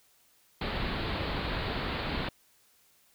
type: low-pass noise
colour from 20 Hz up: pink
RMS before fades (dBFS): -33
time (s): 0.61-2.29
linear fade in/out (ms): 5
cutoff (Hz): 4500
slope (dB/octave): 96
effects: white hiss -65 dBFS RMS until 3.14 s